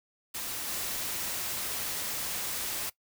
white noise with level steps, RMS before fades -36 / -34 dBFS, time 0.34-2.9 s, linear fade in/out 10 ms, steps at 0.67 s, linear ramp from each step 20 ms, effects noise-tail reverb RT60 0.1 s tail -20 dB re dry

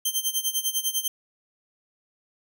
10% pulse tone with tremolo, 3136 Hz, G7, in tune, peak -13 dBFS, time 0.05-1.08 s, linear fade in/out 5 ms, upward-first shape sine, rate 10 Hz, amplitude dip 85%, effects none

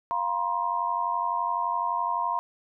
sine chord, F suspended fourth, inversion none, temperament equal with one note detuned, 698.5 / 954.7 / 1046.5 Hz, F5 / Bb5 / C6, 0 / +41 / 0 cents, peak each -33 / -27 / -29 dBFS, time 0.11-2.39 s, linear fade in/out 0 ms, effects none

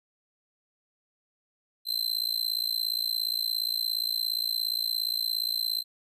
45% pulse tone with amplitude modulation, 4094 Hz, C8, 38 cents flat, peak -22 dBFS, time 1.85-5.84 s, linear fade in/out 50 ms, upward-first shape sine, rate 57.2 Hz, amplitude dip 100%, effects resampled to 32000 Hz

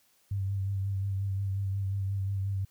sine tone with vibrato, 97.8 Hz, G2, 4 cents flat, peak -28 dBFS, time 0.31-2.65 s, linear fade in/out 5 ms, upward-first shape sine, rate 5.6 Hz, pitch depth 30 cents each way, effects white hiss -67 dBFS RMS until 2.7 s

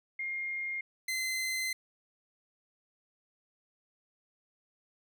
sine / sawtooth tone pair in turn, 2126 / 2061 Hz, C7 / C7, +27 / -27 cents, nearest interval minor second, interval 54 cents, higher first, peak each -33 / -28 dBFS, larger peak second, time 0.19-0.81 / 1.08-1.73 s, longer second, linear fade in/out 5 ms, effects none

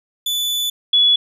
40% pulse / sine tone pair in turn, 3479 / 3402 Hz, A7 / G#7, -20 / +41 cents, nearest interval unison, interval 39 cents, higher first, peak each -17 / -10 dBFS, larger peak second, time 0.26-0.7 / 0.93-1.16 s, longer first, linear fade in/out 5 ms, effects none

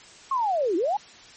sine linear two-way sweep, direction down then up, 1108.7 to 316.6 to 865 Hz, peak -21 dBFS, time 0.31-0.97 s, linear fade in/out 5 ms, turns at 0.76 s, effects white hiss -48 dBFS RMS until 1.36 s + MP3 32 kbps

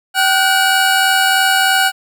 25% pulse tone pair together, 769 / 1454.9 Hz, G5 / F#6, -33 / -30 cents, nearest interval major seventh, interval 1103 cents, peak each -10 dBFS, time 0.14-1.92 s, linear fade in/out 50 ms, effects none

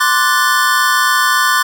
square chord, D dominant seventh, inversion third, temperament equal with one note detuned, 1046.5 / 1169.9 / 1480 / 1760 Hz, C6 / D6 / F#6 / A6, 0 / -7 / 0 / 0 cents, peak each -17 dBFS, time 0-1.63 s, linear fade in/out 10 ms, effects none

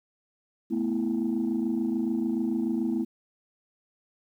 sine chord, A suspended second, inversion none, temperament equal, 220 / 246.9 / 329.6 Hz, A3 / B3 / E4, 0 / 0 / 0 cents, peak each -28 dBFS, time 0.7-3.05 s, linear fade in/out 20 ms, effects tanh soft clip ceiling -19 dBFS + 10-bit

